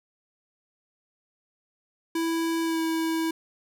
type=tone with pitch glide; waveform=square; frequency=329.6 to 325.1 Hz; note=E4 to E4; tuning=0 to -24 cents; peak=-25 dBFS; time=2.15-3.31 s; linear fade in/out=5 ms; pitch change=-24 cents; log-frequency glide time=2.63-2.8 s; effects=none